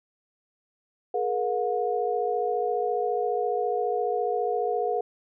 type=tone cluster; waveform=sine; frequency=422.5 / 477.1 / 721 Hz; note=G#4 / A#4 / F#5; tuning=+30 / +40 / -45 cents; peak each=-28 dBFS; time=1.14-5.01 s; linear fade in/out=5 ms; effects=none